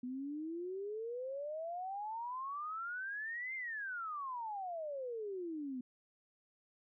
sine exponential two-way sweep, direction up then down, 245 to 2123 to 245 Hz, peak -39 dBFS, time 0.03-5.81 s, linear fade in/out 5 ms, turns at 3.55 s, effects none

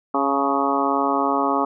harmonic tone with a mistuned harmonic, 138.7 Hz, C#3, 1 cent sharp, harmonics 2 / 3 / 4 / 5 / 6 / 7 / 8 / 9, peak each -24 / -27 / -29 / -26 / -25 / -29 / -24 / -27 dBFS, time 0.14-1.65 s, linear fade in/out 5 ms, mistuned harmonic 6, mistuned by +35 cents, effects none

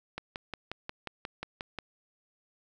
click train, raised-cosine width 0.3 ms, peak -20 dBFS, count 10, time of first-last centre 0.18-1.787 s, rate 5.6 Hz, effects none

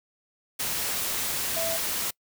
sine tone in noise, 659.3 Hz, E5, in tune, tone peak -29 dBFS, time 1.56-1.77 s, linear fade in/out 10 ms, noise white, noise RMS -29 dBFS, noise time 0.59-2.11 s, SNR -3 dB, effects noise-tail reverb RT60 0.1 s tail -26 dB re dry

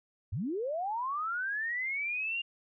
sine linear sweep, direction up, 75.8 to 2820 Hz, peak -31 dBFS, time 0.32-2.42 s, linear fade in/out 10 ms, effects none

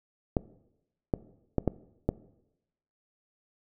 clicks, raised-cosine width 2 ms, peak -11 dBFS, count 5, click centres 0.368 / 1.138 / 1.583 / 1.677 / 2.09 s, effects noise-tail reverb RT60 0.9 s tail -19 dB re dry

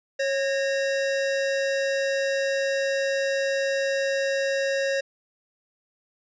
square tone pair together, 547 / 1839.9 Hz, C#5 / A#6, -23 / -23 cents, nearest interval octave + major sixth, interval 2100 cents, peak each -24 / -32 dBFS, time 0.19-5.01 s, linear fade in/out 10 ms, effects resampled to 16000 Hz

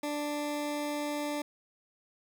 20% pulse tone, 294.2 Hz, D4, 3 cents sharp, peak -27 dBFS, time 0.03-1.42 s, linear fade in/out 5 ms, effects none

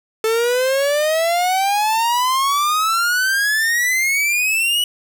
45% pulse exponential sweep, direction up, 437.6 to 2960 Hz, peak -15 dBFS, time 0.24-4.84 s, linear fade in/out 2 ms, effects none

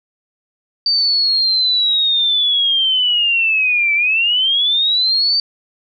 sine linear two-way sweep, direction down then up, 4631 to 2302 to 4631 Hz, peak -12 dBFS, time 0.86-5.4 s, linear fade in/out 2 ms, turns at 3.94 s, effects none

